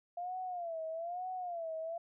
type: tone with vibrato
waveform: sine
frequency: 690 Hz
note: F5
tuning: 21 cents flat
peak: -37 dBFS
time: 0.17-1.98 s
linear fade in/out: 5 ms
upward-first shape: sine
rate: 1.1 Hz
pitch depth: 130 cents each way
effects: none